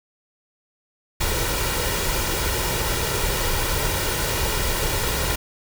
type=noise with comb filter; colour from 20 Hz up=pink; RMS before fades=-23 dBFS; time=1.2-5.36 s; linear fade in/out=10 ms; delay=2.1 ms; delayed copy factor=+0.55; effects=none